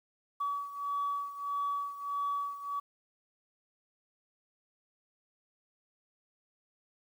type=beating tone pair; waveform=sine; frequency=1138 / 1139.6 Hz; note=C#6 / C#6; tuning=+45 / +48 cents; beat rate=1.6 Hz; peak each=-33 / -37 dBFS; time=0.4-2.8 s; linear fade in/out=10 ms; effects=tanh soft clip ceiling -25 dBFS + 10-bit